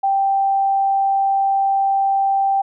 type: tone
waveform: sine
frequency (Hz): 784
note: G5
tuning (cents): 0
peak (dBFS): -14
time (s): 0.03-2.62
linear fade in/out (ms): 10
effects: none